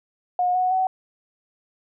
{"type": "tone with pitch steps", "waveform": "sine", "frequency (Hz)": [721, 736.1, 751.6], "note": ["F#5", "F#5", "F#5"], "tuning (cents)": [-45, -9, 27], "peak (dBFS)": -18, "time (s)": [0.39, 0.87], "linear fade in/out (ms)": 2, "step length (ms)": 160, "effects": []}